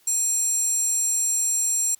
square tone with high-pass filter, 832 Hz, G#5, 3 cents sharp, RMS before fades -23 dBFS, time 0.07-1.95 s, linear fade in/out 5 ms, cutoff 7600 Hz, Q 9.1, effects white hiss -59 dBFS RMS until 1.99 s

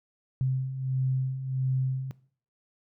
sine beating tone pair, 129.8 / 131.3 Hz, C3 / C3, -13 / +6 cents, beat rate 1.5 Hz, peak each -33 / -26 dBFS, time 0.41-2.11 s, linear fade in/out 0 ms, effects noise-tail reverb RT60 0.5 s tail -20 dB re dry

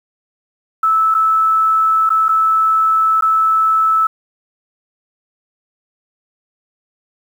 sine tone with dropouts, 1309 Hz, E6, 13 cents flat, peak -10 dBFS, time 0.83-4.07 s, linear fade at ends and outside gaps 5 ms, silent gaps 1.143-1.148 / 2.093-2.102 / 2.284-2.29 / 3.21-3.222 s, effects 7-bit

